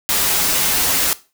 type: noise with comb filter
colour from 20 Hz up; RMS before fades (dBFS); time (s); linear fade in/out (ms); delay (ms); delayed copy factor
white; -17; 0.09-1.13; 0; 8.8; -0.55
effects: noise-tail reverb RT60 0.3 s tail -17 dB re dry